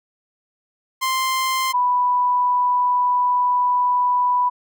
sawtooth / sine tone pair in turn, 1046.5 / 987.8 Hz, C6 / B5, 0 / 0 cents, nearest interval minor second, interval 100 cents, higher first, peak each -15 dBFS, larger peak neither, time 1.01-1.73 / 1.73-4.5 s, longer second, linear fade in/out 20 ms, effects none

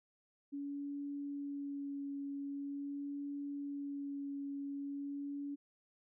sine tone with vibrato, 282.4 Hz, C#4, 32 cents sharp, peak -39 dBFS, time 0.52-5.56 s, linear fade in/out 20 ms, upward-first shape sine, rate 0.44 Hz, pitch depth 13 cents each way, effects none

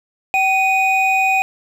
triangle tone pair together, 767 / 2482 Hz, G5 / D#7, -38 / -5 cents, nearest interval octave + minor sixth, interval 2033 cents, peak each -14 dBFS, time 0.34-1.42 s, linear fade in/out 0 ms, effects none

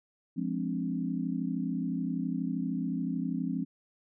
sine chord, D half-diminished seventh, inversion first, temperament equal, 174.61 / 207.7 / 261.6 / 293.7 Hz, F3 / Ab3 / C4 / D4, 0 / 0 / 0 / 0 cents, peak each -34 / -36 / -33 / -39 dBFS, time 0.36-3.65 s, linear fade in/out 20 ms, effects none

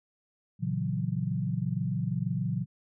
sine chord, F# dominant seventh, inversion first, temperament equal, 116.54 / 138.59 / 164.81 / 185 Hz, A#2 / C#3 / E3 / F#3, 0 / 0 / 0 / 0 cents, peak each -33 dBFS, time 0.59-2.66 s, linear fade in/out 50 ms, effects none

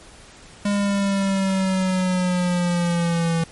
square linear sweep, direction down, 203.9 to 164.81 Hz, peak -19 dBFS, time 0.65-3.44 s, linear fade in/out 5 ms, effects pink hiss -45 dBFS RMS until 3.51 s + MP3 48 kbps

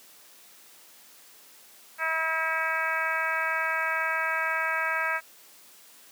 harmonic tone, 322.1 Hz, E4, 40 cents flat, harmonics 2 / 3 / 4 / 5 / 6 / 7 / 8, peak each -36 / -34 / -32 / -29 / -34 / -33 / -38 dBFS, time 1.98-5.21 s, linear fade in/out 50 ms, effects white hiss -53 dBFS RMS until 6.11 s + high-pass 200 Hz 12 dB/octave

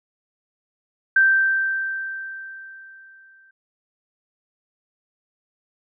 sine tone with exponential decay, 1564 Hz, G6, 4 cents flat, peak -11 dBFS, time 1.16-3.51 s, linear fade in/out 5 ms, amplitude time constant 510 ms, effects none

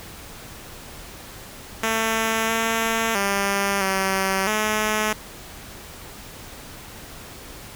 5% pulse tone with pitch steps, 223.4 / 225.7 / 198.6 / 191.9 / 214.6 Hz, A3 / A3 / G3 / G3 / A3, +27 / +44 / +23 / -37 / -43 cents, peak -9 dBFS, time 1.83-5.13 s, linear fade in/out 5 ms, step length 660 ms, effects pink hiss -40 dBFS RMS until 7.75 s

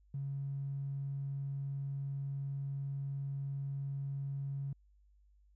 triangle tone, 138.59 Hz, C#3, in tune, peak -32 dBFS, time 0.14-4.73 s, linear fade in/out 5 ms, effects tanh soft clip ceiling -34 dBFS + added 50 Hz sine -63 dBFS peak until 5.55 s

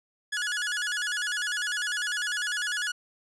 sawtooth tone with vibrato, 1568 Hz, G6, in tune, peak -24 dBFS, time 0.32-2.92 s, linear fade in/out 10 ms, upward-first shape square, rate 10 Hz, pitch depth 130 cents each way, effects resampled to 22050 Hz

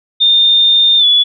sine tone with pitch glide, 3626 to 3422 Hz, A#7 to A7, -49 to -49 cents, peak -6 dBFS, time 0.2-1.24 s, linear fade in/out 20 ms, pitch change -100 cents, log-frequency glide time 0.98-1.05 s, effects none

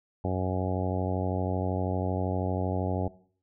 harmonic tone, 92.7 Hz, F#2, 4 cents sharp, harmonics 1 / 2 / 3 / 4 / 5 / 6 / 7 / 8 / 9, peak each -30 / -33 / -35 / -36 / -37 / -38 / -38 / -39 / -40 dBFS, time 0.24-3.08 s, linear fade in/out 5 ms, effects noise-tail reverb RT60 0.5 s tail -18 dB re dry

